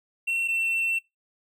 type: tone pair in turn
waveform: triangle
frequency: 2716 / 2697 Hz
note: F7 / E7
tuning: -49 / +39 cents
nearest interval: unison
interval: 12 cents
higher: first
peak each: -22 dBFS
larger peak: neither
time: 0.27-0.48 / 0.48-0.99 s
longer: second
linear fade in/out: 10 ms
effects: noise-tail reverb RT60 0.2 s tail -22 dB re dry

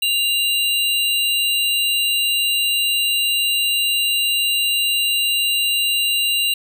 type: tone pair together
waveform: square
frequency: 2797 / 3953 Hz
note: F7 / B7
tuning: +2 / +1 cents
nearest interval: tritone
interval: 599 cents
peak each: -18 / -23 dBFS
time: 0.02-6.54 s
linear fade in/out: 5 ms
effects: none

